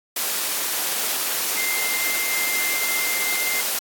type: tone in noise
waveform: sine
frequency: 2093 Hz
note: C7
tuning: in tune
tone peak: -25 dBFS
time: 1.57-3.61 s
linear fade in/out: 5 ms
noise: white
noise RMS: -24 dBFS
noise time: 0.16-3.79 s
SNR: -4 dB
effects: high-pass 300 Hz 12 dB/octave + AAC 64 kbps